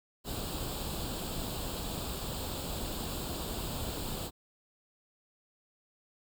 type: noise with comb filter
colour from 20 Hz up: pink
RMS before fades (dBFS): -37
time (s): 0.24-4.31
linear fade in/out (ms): 50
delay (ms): 0.25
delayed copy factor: +0.7
effects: none